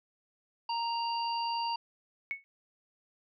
harmonic tone, 931 Hz, A#5, 2 cents flat, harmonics 1 / 3 / 5, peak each -31 / -41 / -39 dBFS, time 0.69-1.76 s, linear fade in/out 5 ms
sine tone with exponential decay, 2210 Hz, C#7, 6 cents flat, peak -28 dBFS, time 2.31-2.44 s, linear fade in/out 0 ms, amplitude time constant 28 ms
effects none

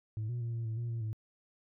sine tone with pitch steps, 108.6 / 121 / 116.8 / 115.5 / 111.4 / 118.4 / 115.5 / 109.1 Hz, A2 / B2 / A#2 / A#2 / A2 / A#2 / A#2 / A2, -22 / -35 / +4 / -16 / +22 / +27 / -16 / -14 cents, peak -31 dBFS, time 0.17-1.13 s, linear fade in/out 0 ms, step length 120 ms, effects tanh soft clip ceiling -32 dBFS

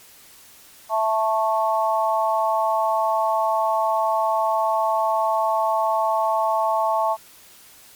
sine chord, A major, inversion second, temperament just, 660 / 880 / 1100 Hz, E5 / A5 / C#6, +2 / 0 / -14 cents, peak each -22 / -21 / -24 dBFS, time 0.89-7.17 s, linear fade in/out 50 ms, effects white hiss -48 dBFS RMS until 7.95 s + MP3 96 kbps

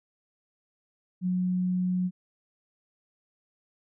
sine tone, 182.1 Hz, F#3, 27 cents flat, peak -24 dBFS, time 1.21-2.11 s, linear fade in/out 50 ms, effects none

